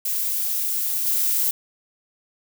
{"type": "noise with level steps", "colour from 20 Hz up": "violet", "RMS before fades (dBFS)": [-24, -21], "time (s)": [0.05, 1.51], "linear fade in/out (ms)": 5, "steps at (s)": 1.06, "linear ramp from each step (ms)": 20, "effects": []}